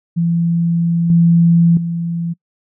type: tone with level steps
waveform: sine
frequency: 169 Hz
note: E3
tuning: 43 cents sharp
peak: -12 / -7 / -17 dBFS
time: 0.16-2.34 s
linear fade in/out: 20 ms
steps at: 1.1 / 1.77 s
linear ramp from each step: 2 ms
effects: noise-tail reverb RT60 0.1 s tail -26 dB re dry